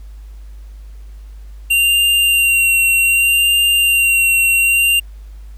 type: tone with vibrato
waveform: square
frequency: 2766 Hz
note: F7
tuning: 17 cents flat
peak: -11 dBFS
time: 1.7-5 s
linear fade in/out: 10 ms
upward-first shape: sine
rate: 0.65 Hz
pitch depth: 19 cents each way
effects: added 51 Hz sine -31 dBFS peak until 5.57 s + pink hiss -54 dBFS RMS until 5.57 s